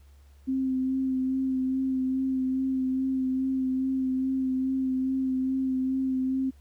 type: tone with vibrato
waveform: sine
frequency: 262 Hz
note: C4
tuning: 2 cents sharp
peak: -24 dBFS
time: 0.47-6.51 s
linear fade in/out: 20 ms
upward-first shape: sine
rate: 2.4 Hz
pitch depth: 19 cents each way
effects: added 70 Hz sine -51 dBFS peak until 6.6 s + pink hiss -66 dBFS RMS until 6.6 s